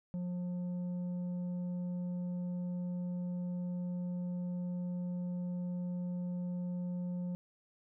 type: tone with tanh clipping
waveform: triangle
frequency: 178.1 Hz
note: F3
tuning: 34 cents sharp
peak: -36 dBFS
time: 0.14-7.35 s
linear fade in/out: 0 ms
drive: 10 dB
effects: none